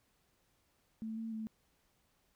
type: tone with pitch steps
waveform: sine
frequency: 221.3 / 224.8 / 219.9 Hz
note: A3 / A3 / A3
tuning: +10 / +37 / -1 cents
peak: -38 dBFS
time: 1.02-1.47 s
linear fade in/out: 0 ms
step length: 150 ms
effects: pink hiss -75 dBFS RMS until 2.35 s